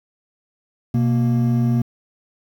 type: tone pair together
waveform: triangle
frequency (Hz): 124.7 / 234.5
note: B2 / A#3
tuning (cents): +17 / +11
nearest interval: major seventh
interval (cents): 1094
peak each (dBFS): -15 / -17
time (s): 0.94-1.82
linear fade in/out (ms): 5
effects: 8-bit